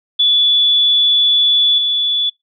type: tone with level steps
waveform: sine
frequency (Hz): 3443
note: A7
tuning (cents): -38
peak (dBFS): -9 / -13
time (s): 0.19-2.3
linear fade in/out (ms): 10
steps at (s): 1.78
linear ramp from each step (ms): 2
effects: noise-tail reverb RT60 0.2 s tail -26 dB re dry